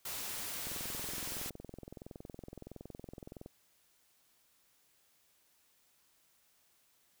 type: noise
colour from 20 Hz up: white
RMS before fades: -41 dBFS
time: 0.05-1.5 s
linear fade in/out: 5 ms
type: click train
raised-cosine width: 2 ms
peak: -33 dBFS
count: 61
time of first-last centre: 0.67-3.461 s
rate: 21.5 Hz
effects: white hiss -71 dBFS RMS until 7.2 s